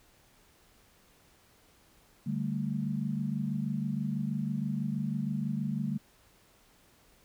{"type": "chord", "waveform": "sine", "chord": "D suspended fourth", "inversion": "none", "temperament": "equal with one note detuned", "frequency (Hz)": [146.83, 196, 222.2], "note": ["D3", "G3", "A3"], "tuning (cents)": [0, 0, 17], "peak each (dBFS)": -34, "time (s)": [2.26, 5.98], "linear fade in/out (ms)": 10, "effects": ["pink hiss -63 dBFS RMS until 7.24 s"]}